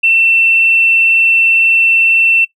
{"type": "tone with tanh clipping", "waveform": "triangle", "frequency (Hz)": 2689, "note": "E7", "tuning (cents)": 34, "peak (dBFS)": -7, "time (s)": [0.03, 2.45], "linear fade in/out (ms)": 10, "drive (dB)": 3, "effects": ["noise-tail reverb RT60 0.1 s tail -18 dB re dry"]}